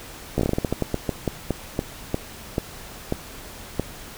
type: slowing click train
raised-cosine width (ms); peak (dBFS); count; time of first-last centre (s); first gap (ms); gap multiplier
2; -8; 20; 0.38-3.796; 14; 1.24
effects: pink hiss -40 dBFS RMS until 4.17 s